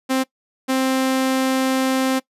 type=tone pair in turn; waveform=sawtooth; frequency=262.5 / 262.5 Hz; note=C4 / C4; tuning=+6 / +6 cents; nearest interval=unison; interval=0 cents; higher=neither; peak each=-13 dBFS; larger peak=neither; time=0.09-0.24 / 0.68-2.2 s; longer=second; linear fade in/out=20 ms; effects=noise-tail reverb RT60 0.1 s tail -21 dB re dry + resampled to 32000 Hz